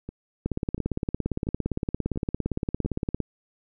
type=two click trains; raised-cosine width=3 ms; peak=-13 / -22 dBFS; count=49 / 5; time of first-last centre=0.46-3.203 / 0.09-2.849 s; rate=17.5 / 1.45 Hz; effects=none